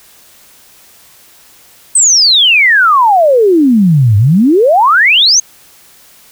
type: exponential two-way sweep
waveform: sine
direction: down then up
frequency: 8500 to 98 to 6570 Hz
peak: -4 dBFS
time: 1.95-5.4 s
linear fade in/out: 5 ms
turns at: 4.17 s
effects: white hiss -42 dBFS RMS until 6.31 s